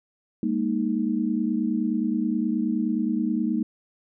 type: chord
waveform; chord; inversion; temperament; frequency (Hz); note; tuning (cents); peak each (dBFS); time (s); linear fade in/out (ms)
sine; Ab suspended second; none; equal with one note detuned; 203.6 / 233.1 / 311.1; Ab3 / Bb3 / Eb4; -34 / 0 / 0; -27 / -25 / -27; 0.43-3.63; 2
effects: none